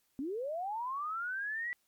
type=linear sweep; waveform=sine; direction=up; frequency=250.8 to 1970 Hz; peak=-34 dBFS; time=0.19-1.73 s; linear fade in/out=0 ms; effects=white hiss -75 dBFS RMS until 1.87 s + MP3 96 kbps